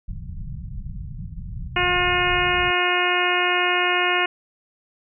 pink low-pass noise, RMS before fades -32 dBFS, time 0.08-2.71 s, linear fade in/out 10 ms, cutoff 180 Hz, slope 48 dB/octave
harmonic tone, 357.7 Hz, F4, 41 cents sharp, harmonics 1 / 2 / 3 / 4 / 5 / 6 / 7 / 8, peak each -26 / -26 / -26 / -26 / -26 / -26 / -26 / -26 dBFS, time 1.76-4.26 s, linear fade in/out 5 ms
effects none

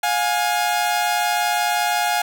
sawtooth tone pair together, 711.1 / 830.6 Hz, F5 / G#5, +31 / 0 cents, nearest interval minor third, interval 269 cents, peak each -17 dBFS, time 0.03-2.22 s, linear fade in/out 5 ms, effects none

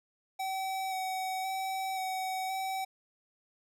square tone with vibrato, 759 Hz, F#5, 44 cents sharp, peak -33 dBFS, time 0.39-2.85 s, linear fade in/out 10 ms, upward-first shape square, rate 0.95 Hz, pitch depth 13 cents each way, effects none

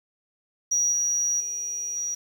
sine tone with level steps, 5770 Hz, F#8, 44 cents flat, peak -19 / -21 / -28 / -26 dBFS, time 0.71-2.15 s, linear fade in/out 10 ms, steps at 0.92 / 1.4 / 1.96 s, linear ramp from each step 5 ms, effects tanh soft clip ceiling -15 dBFS + 8-bit

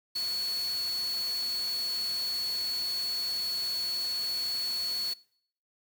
sine tone in noise, 4400 Hz, C#8, 14 cents flat, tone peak -29 dBFS, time 0.15-5.14 s, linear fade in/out 10 ms, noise white, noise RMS -42 dBFS, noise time 0.15-5.14 s, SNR +10 dB, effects noise-tail reverb RT60 0.6 s tail -22 dB re dry

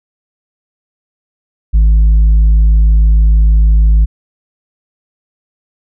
sine tone with tanh clipping, 53.2 Hz, G#1, 42 cents sharp, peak -5 dBFS, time 1.73-4.06 s, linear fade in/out 20 ms, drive 3 dB, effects none

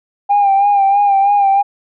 sine tone with vibrato, 800 Hz, G5, 35 cents sharp, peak -7 dBFS, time 0.29-1.63 s, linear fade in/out 20 ms, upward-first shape sine, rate 3.1 Hz, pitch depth 43 cents each way, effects tanh soft clip ceiling -5 dBFS

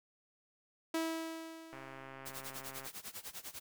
sawtooth tone with exponential decay, 325.2 Hz, E4, 23 cents flat, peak -28 dBFS, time 0.94-2.51 s, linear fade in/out 5 ms, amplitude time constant 340 ms
click train, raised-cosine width 0.5 ms, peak -34 dBFS, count 153, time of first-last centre 1.73-2.864 s, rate 134 Hz
white noise with tremolo, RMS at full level -44 dBFS, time 2.25-3.6 s, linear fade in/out 20 ms, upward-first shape sine, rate 10 Hz, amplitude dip 90%
effects none

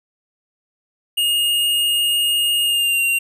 square tone with pitch glide, 2849 to 2766 Hz, F7 to F7, +34 to -17 cents, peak -16 dBFS, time 1.17-3.19 s, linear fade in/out 10 ms, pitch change -51 cents, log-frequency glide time 2.63-3.02 s, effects none

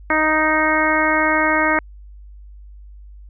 harmonic tone, 311.1 Hz, D#4, in tune, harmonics 1 / 2 / 3 / 4 / 5 / 6 / 7, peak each -22 / -22 / -22 / -22 / -22 / -22 / -22 dBFS, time 0.1-1.79 s, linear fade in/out 2 ms, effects added 50 Hz sine -37 dBFS peak until 3.29 s

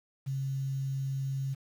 sine tone with quantisation, 135.3 Hz, C#3, 42 cents flat, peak -30 dBFS, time 0.26-1.55 s, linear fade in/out 20 ms, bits 9, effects none

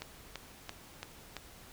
click train, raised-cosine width 0.2 ms, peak -22 dBFS, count 5, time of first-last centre 0.02-1.367 s, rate 2.97 Hz, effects pink hiss -54 dBFS RMS until 1.72 s

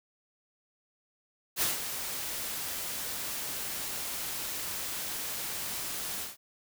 white noise with ADSR envelope, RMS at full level -27 dBFS, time 1.56-6.37 s, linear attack 57 ms, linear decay 150 ms, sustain -9 dB, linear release 160 ms, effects none

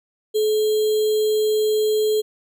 sine tone with sample-and-hold, 429.3 Hz, A4, 43 cents flat, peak -16 dBFS, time 0.34-2.22 s, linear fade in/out 20 ms, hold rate 3675 Hz, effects none

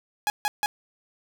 sawtooth tone bursts, 834 Hz, G#5, 7 cents sharp, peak -18 dBFS, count 3, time 0.27-0.66 s, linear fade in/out 0 ms, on 30 ms, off 150 ms, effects none

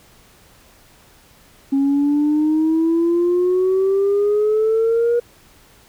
sine exponential sweep, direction up, 272.3 to 479.3 Hz, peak -12 dBFS, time 1.72-5.2 s, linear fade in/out 10 ms, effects tanh soft clip ceiling -11 dBFS + pink hiss -50 dBFS RMS until 5.88 s

